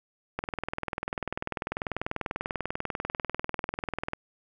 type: click train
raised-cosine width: 0.5 ms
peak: -15 dBFS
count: 77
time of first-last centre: 0.39-4.134 s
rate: 20.3 Hz
effects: none